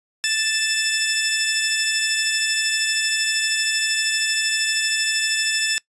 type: tone pair together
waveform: 15% pulse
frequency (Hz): 1761.6 / 2636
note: A6 / E7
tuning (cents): +2 / -1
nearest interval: perfect fifth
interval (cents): 697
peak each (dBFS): -15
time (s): 0.24-5.78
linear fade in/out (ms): 0
effects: noise-tail reverb RT60 0.1 s tail -22 dB re dry + resampled to 22050 Hz